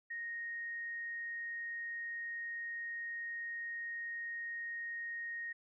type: tone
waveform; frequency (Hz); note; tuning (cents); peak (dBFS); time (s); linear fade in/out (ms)
sine; 1864.7; A#6; 0; -39; 0.1-5.53; 10
effects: none